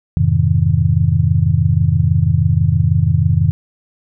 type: chord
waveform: sine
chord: F minor seventh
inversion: none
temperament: just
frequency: 87.31 / 104.77 / 130.96 / 157.15 Hz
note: F2 / Ab2 / C3 / Eb3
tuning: 0 / +16 / +2 / +18 cents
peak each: -16 dBFS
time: 0.17-3.51 s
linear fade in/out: 0 ms
effects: none

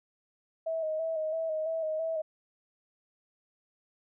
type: tone with vibrato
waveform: sine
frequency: 638 Hz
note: D#5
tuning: 43 cents sharp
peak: -29 dBFS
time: 0.66-2.22 s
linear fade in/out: 10 ms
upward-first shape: square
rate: 3 Hz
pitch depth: 33 cents each way
effects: none

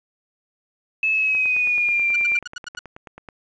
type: tone with pitch glide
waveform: sine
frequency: 2600 to 2370 Hz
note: E7 to D7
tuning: -24 to +15 cents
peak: -17 dBFS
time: 1.03-2.39 s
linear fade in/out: 2 ms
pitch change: -161 cents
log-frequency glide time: 1.13-2.07 s
type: click train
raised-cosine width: 0.5 ms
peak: -23 dBFS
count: 19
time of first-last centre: 1.35-3.288 s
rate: 9.29 Hz
type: tone bursts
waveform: sawtooth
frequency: 1459 Hz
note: F#6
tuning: 25 cents flat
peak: -25 dBFS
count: 7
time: 2.14-2.791 s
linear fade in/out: 5 ms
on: 21 ms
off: 84 ms
effects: resampled to 16000 Hz + 8-bit

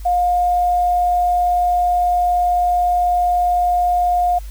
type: tone with quantisation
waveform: sine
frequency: 711 Hz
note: F5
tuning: 31 cents sharp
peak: -13 dBFS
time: 0.05-4.39 s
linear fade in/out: 10 ms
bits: 7
effects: added 50 Hz sine -28 dBFS peak until 4.5 s + white hiss -46 dBFS RMS until 4.5 s

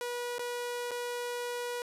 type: tone with dropouts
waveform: sawtooth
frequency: 485.1 Hz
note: B4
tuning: 31 cents flat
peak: -30 dBFS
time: 0.01-1.82 s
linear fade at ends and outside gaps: 1 ms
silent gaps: 0.383-0.393 / 0.909-0.915 s
effects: resampled to 32000 Hz

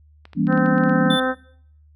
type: clicks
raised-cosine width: 0.3 ms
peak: -25 dBFS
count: 9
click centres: 0.254 / 0.333 / 0.47 / 0.526 / 0.576 / 0.661 / 0.781 / 0.837 / 0.895 s
type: chord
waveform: sine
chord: E diminished seventh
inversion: none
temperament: just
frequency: 164.81 / 197.78 / 237.3 / 284.8 Hz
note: E3 / G3 / Bb3 / Db4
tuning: 0 / +16 / +31 / +47 cents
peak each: -22 dBFS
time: 0.35-1.18 s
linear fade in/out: 50 ms
type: harmonic tone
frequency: 258.3 Hz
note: C4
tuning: 22 cents flat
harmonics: 1 / 2 / 3 / 4 / 5 / 6 / 7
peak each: -24 / -23 / -28 / -33 / -27 / -26 / -34 dBFS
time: 0.47-1.35 s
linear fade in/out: 50 ms
type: tone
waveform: triangle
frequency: 3523 Hz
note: A7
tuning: 1 cent sharp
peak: -19 dBFS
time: 1.1-1.2 s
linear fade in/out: 5 ms
effects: noise-tail reverb RT60 0.6 s tail -19 dB re dry + added 75 Hz sine -49 dBFS peak until 1.95 s

